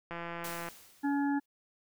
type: click train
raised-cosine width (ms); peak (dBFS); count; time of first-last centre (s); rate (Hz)
0.5; -25; 99; 0.11-0.686; 170
type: noise with exponential decay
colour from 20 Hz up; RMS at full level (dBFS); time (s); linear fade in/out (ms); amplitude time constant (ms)
white; -41; 0.44-1.46; 5; 220
type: harmonic tone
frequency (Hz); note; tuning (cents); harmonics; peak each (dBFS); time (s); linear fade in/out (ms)
282.9; C#4; +35; 1 / 3 / 5 / 6; -28 / -36 / -47 / -41; 1.03-1.4; 20
effects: none